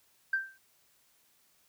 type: tone with exponential decay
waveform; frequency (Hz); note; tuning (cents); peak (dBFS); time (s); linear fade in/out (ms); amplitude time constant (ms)
sine; 1568; G6; 0; -23; 0.33-0.58; 5; 53
effects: tanh soft clip ceiling -19 dBFS + white hiss -68 dBFS RMS until 1.68 s